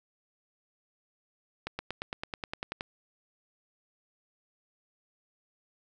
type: accelerating click train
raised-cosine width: 0.3 ms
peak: -18 dBFS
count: 12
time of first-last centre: 1.67-2.809 s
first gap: 120 ms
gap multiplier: 0.97
effects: none